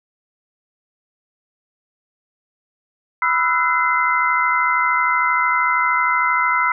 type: tone cluster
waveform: sine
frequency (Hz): 990 / 1262 / 1335 / 1484 / 2058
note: B5 / D#6 / E6 / F#6 / C7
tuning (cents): +4 / +24 / +22 / +5 / -29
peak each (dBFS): -20 / -28 / -19 / -25 / -20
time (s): 3.22-6.72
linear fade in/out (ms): 2
effects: none